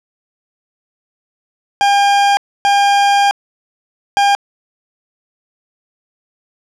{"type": "tone bursts at uneven times", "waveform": "40% pulse", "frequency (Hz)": 804, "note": "G5", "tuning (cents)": 44, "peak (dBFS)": -8, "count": 3, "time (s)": [[1.81, 2.37], [2.65, 3.31], [4.17, 4.35]], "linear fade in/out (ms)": 0, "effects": ["low-pass 6000 Hz 12 dB/octave", "7-bit"]}